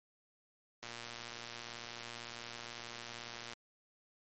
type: click train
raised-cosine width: 0.2 ms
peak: -27 dBFS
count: 320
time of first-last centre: 0.83-3.533 s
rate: 118 Hz
effects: MP3 32 kbps